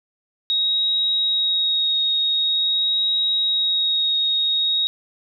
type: tone with vibrato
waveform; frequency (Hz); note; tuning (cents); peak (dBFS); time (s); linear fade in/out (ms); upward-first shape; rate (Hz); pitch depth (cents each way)
sine; 3776; A#7; +22; -17; 0.5-4.87; 0; sine; 0.46; 13
effects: none